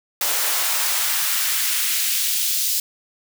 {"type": "noise with high-pass filter sweep", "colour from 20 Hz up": "white", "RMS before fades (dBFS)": -21, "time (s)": [0.21, 2.8], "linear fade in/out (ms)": 2, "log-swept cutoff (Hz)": [520, 4400], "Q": 1, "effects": []}